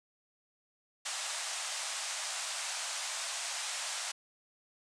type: band-pass noise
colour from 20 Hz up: white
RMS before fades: -38 dBFS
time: 1.05-4.12 s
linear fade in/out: 10 ms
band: 600 to 9000 Hz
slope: 48 dB/octave
effects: none